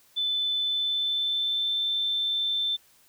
sine tone with pitch glide, 3512 to 3549 Hz, A7 to A7, -4 to +14 cents, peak -24 dBFS, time 0.16-2.77 s, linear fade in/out 20 ms, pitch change +18 cents, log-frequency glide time 0.6-1.8 s, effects white hiss -60 dBFS RMS until 3.08 s

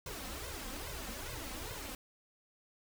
pink noise with flanger, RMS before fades -43 dBFS, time 0.06-1.95 s, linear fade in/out 2 ms, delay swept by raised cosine 1.9 to 3.9 ms, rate 2.4 Hz, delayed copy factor +0.85, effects none

